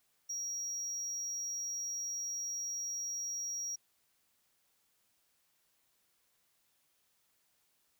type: tone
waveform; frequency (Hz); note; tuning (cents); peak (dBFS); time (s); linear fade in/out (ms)
triangle; 5670; F8; +25; -35; 0.29-3.76; 10
effects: white hiss -75 dBFS RMS until 7.99 s